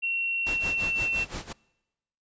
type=tone with pitch glide; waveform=sine; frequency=2729 to 2701 Hz; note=F7 to E7; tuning=-41 to +42 cents; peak=-25 dBFS; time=0.02-1.25 s; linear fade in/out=20 ms; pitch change=-17 cents; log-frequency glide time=0.4-0.94 s
type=noise with tremolo; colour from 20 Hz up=pink; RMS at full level=-34 dBFS; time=0.46-1.53 s; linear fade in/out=10 ms; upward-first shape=sine; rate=5.8 Hz; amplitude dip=85%
effects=noise-tail reverb RT60 1.0 s tail -25 dB re dry + resampled to 16000 Hz